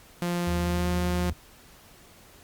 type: tone with pitch glide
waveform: sawtooth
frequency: 174.61 to 177.66 Hz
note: F3 to F3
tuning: 0 to +30 cents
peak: -22 dBFS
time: 0.22-1.3 s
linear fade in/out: 0 ms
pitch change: +30 cents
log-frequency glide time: 0.63-0.88 s
type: tone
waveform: triangle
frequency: 78.3 Hz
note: D#2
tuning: 11 cents sharp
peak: -26 dBFS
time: 0.47-1.33 s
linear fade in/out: 5 ms
effects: pink hiss -53 dBFS RMS until 2.43 s + Opus 48 kbps